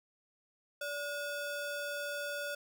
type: ring-modulated tone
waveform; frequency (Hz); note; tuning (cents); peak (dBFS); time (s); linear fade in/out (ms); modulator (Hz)
square; 1011; B5; +40; -34; 0.81-2.55; 5; 433
effects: none